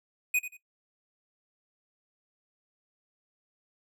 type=tone with echo; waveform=square; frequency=2489 Hz; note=D#7; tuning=in tune; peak=-24 dBFS; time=0.34-0.39 s; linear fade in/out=5 ms; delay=90 ms; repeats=2; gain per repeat=-12 dB; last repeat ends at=0.57 s; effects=noise-tail reverb RT60 0.1 s tail -17 dB re dry